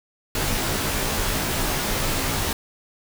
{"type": "noise with comb filter", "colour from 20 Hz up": "pink", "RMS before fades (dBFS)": -24, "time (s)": [0.35, 2.53], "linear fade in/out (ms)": 2, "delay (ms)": 17, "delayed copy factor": -0.8, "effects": []}